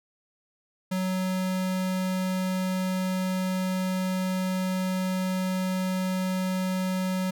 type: tone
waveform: square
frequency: 186 Hz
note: F#3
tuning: 9 cents sharp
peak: -26 dBFS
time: 0.91-7.31 s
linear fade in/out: 10 ms
effects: none